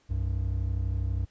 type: tone pair together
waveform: triangle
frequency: 63.36 / 95.6 Hz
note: B1 / G2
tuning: +45 / -43 cents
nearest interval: perfect fifth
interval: 712 cents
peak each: -27 dBFS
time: 0.09-1.26 s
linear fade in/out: 20 ms
effects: pink hiss -66 dBFS RMS until 1.3 s + resampled to 16000 Hz